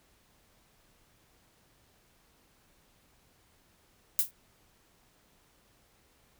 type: noise with exponential decay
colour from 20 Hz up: violet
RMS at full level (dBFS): -21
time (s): 4.19-4.31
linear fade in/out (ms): 0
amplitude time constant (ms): 26
effects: pink hiss -66 dBFS RMS until 6.39 s